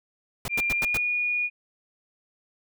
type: noise bursts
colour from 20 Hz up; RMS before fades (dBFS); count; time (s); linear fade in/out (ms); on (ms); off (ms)
pink; -31; 5; 0.45-0.973; 2; 31; 92
type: tone with pitch glide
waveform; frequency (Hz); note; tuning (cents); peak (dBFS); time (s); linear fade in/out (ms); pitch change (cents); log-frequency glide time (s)
sine; 2389 to 2446; D7 to D#7; +29 to -30; -23; 0.49-1.5; 50; +41; 0.73-0.96
effects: none